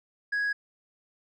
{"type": "tone with tanh clipping", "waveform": "sine", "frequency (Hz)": 1661.2, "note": "G#6", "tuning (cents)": 0, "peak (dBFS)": -26, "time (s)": [0.32, 0.53], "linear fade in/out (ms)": 10, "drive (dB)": 2, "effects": []}